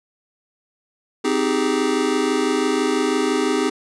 square chord, Ab major seventh, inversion first, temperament just, 259.6 / 311.5 / 389.3 / 415.3 Hz, C4 / Eb4 / G4 / Ab4, -13 / +2 / -12 / 0 cents, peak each -24 dBFS, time 1.24-3.7 s, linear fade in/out 10 ms, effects resampled to 22050 Hz

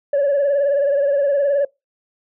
sine tone with vibrato, 564 Hz, C#5, 30 cents sharp, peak -12 dBFS, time 0.13-1.65 s, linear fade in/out 5 ms, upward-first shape triangle, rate 19 Hz, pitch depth 69 cents each way, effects noise-tail reverb RT60 0.2 s tail -24 dB re dry + tanh soft clip ceiling -12 dBFS

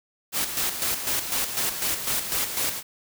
white noise with tremolo, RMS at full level -25 dBFS, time 0.32-2.83 s, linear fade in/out 50 ms, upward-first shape square, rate 4 Hz, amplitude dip 55%, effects none

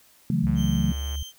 sine chord, F# minor seventh, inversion second, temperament equal with one note detuned, 139.23 / 164.81 / 185 / 220 Hz, C#3 / E3 / F#3 / A3, +8 / 0 / 0 / 0 cents, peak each -26 dBFS, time 0.3-0.92 s, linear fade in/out 2 ms
sine tone with pitch glide, 69.1 to 70.63 Hz, C#2 to C#2, -5 to +33 cents, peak -27 dBFS, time 0.43-1.23 s, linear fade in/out 5 ms, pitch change +38 cents, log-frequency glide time 0.91-1.04 s
click train, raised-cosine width 0.5 ms, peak -30 dBFS, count 79, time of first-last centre 0.47-1.154 s, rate 114 Hz
30% pulse tone with tremolo, 3136 Hz, G7, in tune, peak -33 dBFS, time 0.55-1.33 s, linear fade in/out 50 ms, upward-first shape sine, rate 2.2 Hz, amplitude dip 25%
effects white hiss -57 dBFS RMS until 1.38 s

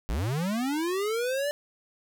square linear sweep, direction up, 44.69 to 593 Hz, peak -27 dBFS, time 0.09-1.51 s, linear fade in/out 0 ms, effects none

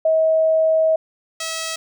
sine / 5% pulse tone pair in turn, 639 / 647.2 Hz, D#5 / E5, +46 / -32 cents, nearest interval unison, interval 22 cents, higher second, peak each -13 dBFS, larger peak neither, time 0.05-0.96 / 1.4-1.76 s, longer first, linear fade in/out 5 ms, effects none

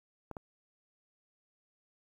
clicks, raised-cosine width 1 ms, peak -27 dBFS, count 2, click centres 0.313 / 0.368 s, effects 10-bit

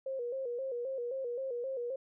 sine tone with vibrato, 506 Hz, B4, 42 cents sharp, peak -34 dBFS, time 0.06-1.96 s, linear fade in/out 5 ms, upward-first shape square, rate 3.8 Hz, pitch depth 90 cents each way, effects none

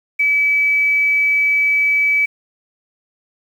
sine tone with quantisation, 2293 Hz, D7, 42 cents flat, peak -12 dBFS, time 0.19-2.26 s, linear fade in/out 10 ms, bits 7, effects none

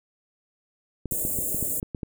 clicks, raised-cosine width 3 ms, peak -18 dBFS, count 9, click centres 1.057 / 1.122 / 1.251 / 1.388 / 1.546 / 1.627 / 1.829 / 1.948 / 2.032 s
white band-stop noise, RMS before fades -28 dBFS, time 1.11-1.8 s, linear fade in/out 2 ms, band 660 to 7000 Hz, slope 96 dB/octave
effects none

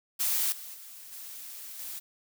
blue noise with level steps, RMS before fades -28 / -43 / -47 / -43 / -39 dBFS, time 0.19-2 s, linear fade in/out 20 ms, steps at 0.52 / 0.74 / 1.12 / 1.79 s, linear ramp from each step 2 ms, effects none

